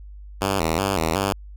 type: tone with vibrato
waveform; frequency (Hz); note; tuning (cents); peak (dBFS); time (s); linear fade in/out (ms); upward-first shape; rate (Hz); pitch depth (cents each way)
5% pulse; 89; F2; +33; -9; 0.41-1.33; 5; square; 2.7; 170
effects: added 50 Hz sine -37 dBFS peak until 1.56 s